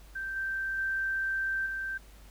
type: tone with level steps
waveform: sine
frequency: 1564 Hz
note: G6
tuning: 4 cents flat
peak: -33 / -30 / -28 / -32 dBFS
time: 0.15-1.98 s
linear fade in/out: 10 ms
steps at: 0.36 / 0.78 / 1.66 s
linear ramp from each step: 5 ms
effects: added 50 Hz sine -50 dBFS peak until 2.3 s + pink hiss -58 dBFS RMS until 2.3 s